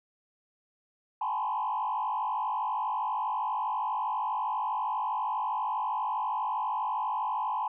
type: tone with frequency modulation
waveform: sine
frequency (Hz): 930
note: A#5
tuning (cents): -4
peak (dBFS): -27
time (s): 1.21-7.68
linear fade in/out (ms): 5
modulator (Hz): 52.4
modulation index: 2.3
effects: tanh soft clip ceiling -23 dBFS